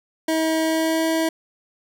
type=tone with pitch glide; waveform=25% pulse; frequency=320 to 323.5 Hz; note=D#4 to E4; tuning=+49 to -32 cents; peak=-15 dBFS; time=0.28-1.29 s; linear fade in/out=5 ms; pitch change=+19 cents; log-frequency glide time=0.63-1.06 s; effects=none